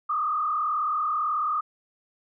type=tone with frequency modulation; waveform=sine; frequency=1219 Hz; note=D#6; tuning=36 cents flat; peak=-23 dBFS; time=0.09-1.61 s; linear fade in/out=10 ms; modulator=38.3 Hz; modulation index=1.3; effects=none